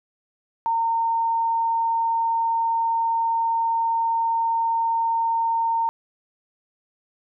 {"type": "tone", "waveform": "sine", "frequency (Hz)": 915, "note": "A#5", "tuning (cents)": -32, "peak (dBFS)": -19, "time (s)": [0.66, 5.89], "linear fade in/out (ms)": 0, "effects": []}